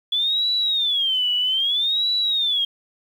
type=tone with vibrato; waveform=sine; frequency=3408 Hz; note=G#7; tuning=44 cents sharp; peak=-18 dBFS; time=0.12-2.65 s; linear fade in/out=5 ms; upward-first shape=sine; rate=0.62 Hz; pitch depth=250 cents each way; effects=8-bit